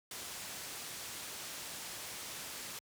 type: low-pass noise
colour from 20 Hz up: white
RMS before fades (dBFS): -45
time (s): 0.11-2.79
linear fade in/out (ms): 2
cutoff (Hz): 10000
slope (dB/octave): 12
effects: high-pass 60 Hz 12 dB/octave

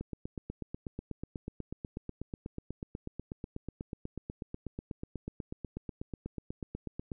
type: click train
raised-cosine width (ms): 3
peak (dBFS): -25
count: 59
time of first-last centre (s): 0.01-7.118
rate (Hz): 8.16
effects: none

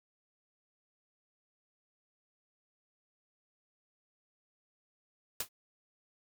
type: noise with exponential decay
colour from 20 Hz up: white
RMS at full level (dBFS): -29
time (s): 5.4-5.49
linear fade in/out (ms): 5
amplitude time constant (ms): 18
effects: none

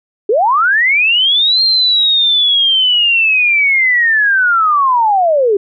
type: linear two-way sweep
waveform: sine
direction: up then down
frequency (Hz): 381.7 to 4218 to 381.7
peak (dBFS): -8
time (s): 0.29-5.57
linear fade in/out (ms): 5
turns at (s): 1.62
effects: none

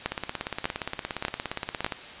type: two click trains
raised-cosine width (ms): 0.3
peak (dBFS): -13 / -9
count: 32 / 4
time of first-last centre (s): 0.12-1.922 / 0.06-1.846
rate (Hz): 17.2 / 1.68
effects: white hiss -42 dBFS RMS until 2.2 s + resampled to 8000 Hz

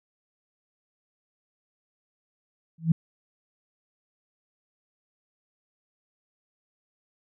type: tone with exponential growth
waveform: sine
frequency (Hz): 163.3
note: E3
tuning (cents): -16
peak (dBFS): -13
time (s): 2.78-2.92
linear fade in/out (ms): 5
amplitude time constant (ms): 29
effects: none

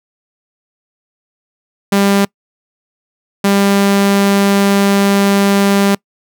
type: tone pair in turn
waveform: sawtooth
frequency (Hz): 199 / 199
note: G3 / G3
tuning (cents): +26 / +26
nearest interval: unison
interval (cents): 0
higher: neither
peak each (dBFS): -5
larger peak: neither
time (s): 1.92-2.25 / 3.44-5.95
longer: second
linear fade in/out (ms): 5
effects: noise-tail reverb RT60 0.1 s tail -26 dB re dry

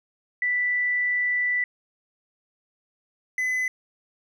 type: tone pair in turn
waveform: sine / triangle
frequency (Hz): 1975.5 / 2015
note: B6 / B6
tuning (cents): 0 / +34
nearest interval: unison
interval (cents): 34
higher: second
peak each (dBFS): -21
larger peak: neither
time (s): 0.42-1.64 / 3.38-3.68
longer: first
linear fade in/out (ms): 2
effects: none

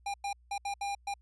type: tone bursts at uneven times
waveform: square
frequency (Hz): 803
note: G5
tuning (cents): +41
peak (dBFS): -33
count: 6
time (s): 0.06-0.14 / 0.24-0.33 / 0.51-0.58 / 0.65-0.74 / 0.81-0.95 / 1.07-1.14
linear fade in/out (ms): 5
effects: added 60 Hz sine -59 dBFS peak until 1.21 s + resampled to 22050 Hz

